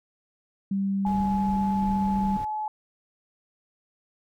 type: tone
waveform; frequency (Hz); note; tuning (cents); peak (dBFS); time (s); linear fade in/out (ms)
sine; 196; G3; 0; -23; 0.71-2.37; 5
type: tone with pitch glide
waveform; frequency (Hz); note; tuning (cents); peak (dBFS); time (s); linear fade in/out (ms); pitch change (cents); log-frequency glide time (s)
sine; 843 to 855.8; G#5 to A5; +26 to -48; -27; 1.05-2.68; 2; +26; 1.21-1.76
type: noise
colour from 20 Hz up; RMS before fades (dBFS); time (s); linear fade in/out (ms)
brown; -37; 1.06-2.45; 5
effects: none